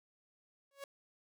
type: tone with exponential growth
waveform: sawtooth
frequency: 556 Hz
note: C#5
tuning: 5 cents sharp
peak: -37 dBFS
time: 0.71-0.84 s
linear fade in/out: 2 ms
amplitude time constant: 28 ms
effects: none